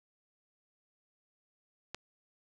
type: click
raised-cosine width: 0.2 ms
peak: -21 dBFS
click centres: 1.946 s
effects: none